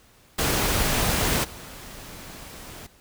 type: noise with level steps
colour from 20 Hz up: pink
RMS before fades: -23 / -41 dBFS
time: 0.38-2.87 s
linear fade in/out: 10 ms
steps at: 1.43 s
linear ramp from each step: 20 ms
effects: pink hiss -56 dBFS RMS until 3 s